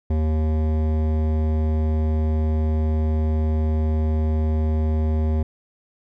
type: tone with hard clipping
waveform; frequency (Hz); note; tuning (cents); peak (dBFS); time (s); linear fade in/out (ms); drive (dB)
sine; 78; D#2; +5; -20; 0.1-5.43; 5; 15
effects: none